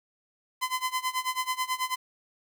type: tone with tremolo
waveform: sawtooth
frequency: 1022 Hz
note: C6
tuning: 41 cents flat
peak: -21 dBFS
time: 0.61-1.96 s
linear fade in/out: 20 ms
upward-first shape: sine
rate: 9.2 Hz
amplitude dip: 90%
effects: 9-bit